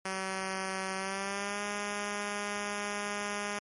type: tone with pitch glide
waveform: 5% pulse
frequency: 190.3 to 205.1 Hz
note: F#3 to G#3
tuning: +49 to -21 cents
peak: -22 dBFS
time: 0.05-3.59 s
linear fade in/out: 5 ms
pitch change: +130 cents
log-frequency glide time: 0.96-1.61 s
effects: MP3 48 kbps